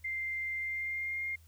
sine tone with pitch glide, 2093 to 2122 Hz, C7 to C7, 0 to +24 cents, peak -33 dBFS, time 0.04-1.36 s, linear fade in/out 10 ms, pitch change +24 cents, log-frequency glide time 0.57-1.2 s, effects added 81 Hz sine -56 dBFS peak until 1.47 s + white hiss -67 dBFS RMS until 1.47 s

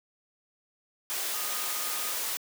sine tone in noise, 1237 Hz, D#6, 10 cents flat, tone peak -42 dBFS, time 1.34-2.12 s, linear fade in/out 0 ms, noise white, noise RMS -32 dBFS, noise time 1.1-2.37 s, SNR -13 dB, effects high-pass 400 Hz 12 dB/octave

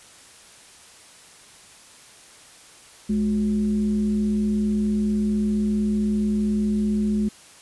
sine tone with frequency modulation, 211.3 Hz, G#3, 30 cents sharp, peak -19 dBFS, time 3.09-7.29 s, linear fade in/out 10 ms, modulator 154 Hz, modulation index 0.4, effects white hiss -48 dBFS RMS until 7.61 s + resampled to 24000 Hz

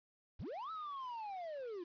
triangle linear two-way sweep, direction up then down, 33.39 to 1318.5 to 329.5 Hz, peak -40 dBFS, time 0.39-1.84 s, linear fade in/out 10 ms, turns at 0.71 s, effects resampled to 11025 Hz + 11-bit

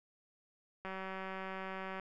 click train, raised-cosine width 0.5 ms, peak -28 dBFS, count 219, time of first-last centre 0.85-1.997 s, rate 190 Hz, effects none

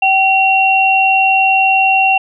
sine tone pair together, 769 / 2740 Hz, G5 / F7, -33 / -34 cents, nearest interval octave + minor seventh, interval 2199 cents, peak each -11 dBFS, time 0.02-2.18 s, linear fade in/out 5 ms, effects none

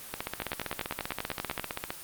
two click trains, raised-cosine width 0.3 ms, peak -15 / -14 dBFS, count 28 / 13, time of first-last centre 0.14-1.905 / 0.42-1.596 s, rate 15.3 / 10.2 Hz, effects white hiss -44 dBFS RMS until 2.03 s + Opus 24 kbps

